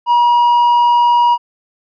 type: tone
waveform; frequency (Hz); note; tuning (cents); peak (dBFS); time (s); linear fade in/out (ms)
triangle; 958; A#5; +47; -6; 0.06-1.38; 50
effects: resampled to 11025 Hz